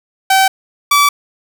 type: tone pair in turn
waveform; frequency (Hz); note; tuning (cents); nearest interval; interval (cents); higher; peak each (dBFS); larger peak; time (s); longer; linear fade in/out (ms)
sawtooth; 769 / 1152.2; G5 / D6; -33 / -33; perfect fifth; 700; second; -4; neither; 0.3-0.48 / 0.91-1.09; neither; 5
effects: none